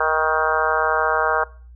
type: harmonic tone with a mistuned harmonic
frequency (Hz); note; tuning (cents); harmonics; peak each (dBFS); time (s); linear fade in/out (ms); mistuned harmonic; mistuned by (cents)
157.1; D#3; +17; 3 / 4 / 5 / 6 / 7 / 8 / 9 / 10; -25 / -25 / -25 / -25 / -25 / -25 / -25 / -25; 0-1.44; 5; 6; +20
effects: noise-tail reverb RT60 0.4 s tail -21 dB re dry + added 60 Hz sine -40 dBFS peak until 1.75 s